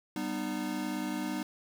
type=chord; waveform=square; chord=G augmented; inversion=none; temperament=equal with one note detuned; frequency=196 / 246.9 / 304.9 Hz; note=G3 / B3 / D#4; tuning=0 / 0 / -35 cents; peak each=-39 / -38 / -36 dBFS; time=0.16-1.43 s; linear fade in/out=2 ms; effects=10-bit